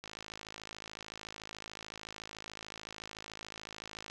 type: click train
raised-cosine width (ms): 0.2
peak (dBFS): -26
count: 219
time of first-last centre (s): 0.04-4.1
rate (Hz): 53.7
effects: none